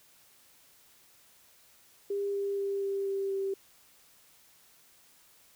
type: tone with pitch steps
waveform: sine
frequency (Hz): 401.2 / 398.9 / 396.6 / 394.3 / 392 / 389.8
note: G4 / G4 / G4 / G4 / G4 / G4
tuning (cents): +40 / +30 / +20 / +10 / 0 / -10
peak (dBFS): -29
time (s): 2.1-3.54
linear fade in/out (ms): 5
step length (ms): 240
effects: white hiss -61 dBFS RMS until 5.55 s